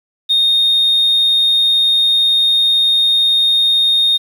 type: tone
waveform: sine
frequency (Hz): 3691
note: A#7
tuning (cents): -18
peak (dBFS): -8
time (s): 0.29-4.18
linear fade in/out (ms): 20
effects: tanh soft clip ceiling -7 dBFS + 7-bit